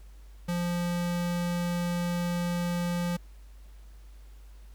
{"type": "tone", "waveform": "square", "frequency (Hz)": 174.5, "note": "F3", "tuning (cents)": -1, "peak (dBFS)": -28, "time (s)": [0.48, 3.17], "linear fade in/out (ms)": 10, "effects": ["added 50 Hz sine -46 dBFS peak until 4.74 s", "pink hiss -63 dBFS RMS until 4.74 s"]}